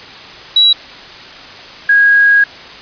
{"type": "tone pair in turn", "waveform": "sine", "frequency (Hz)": [3899, 1644.1], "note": ["B7", "G#6"], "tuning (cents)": [-23, -18], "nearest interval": "octave + minor third", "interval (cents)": 1495, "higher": "first", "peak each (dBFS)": -5, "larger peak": "neither", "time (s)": [[0.56, 0.73], [1.89, 2.44]], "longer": "second", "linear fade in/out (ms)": 5, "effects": ["white hiss -32 dBFS RMS until 2.81 s", "resampled to 11025 Hz"]}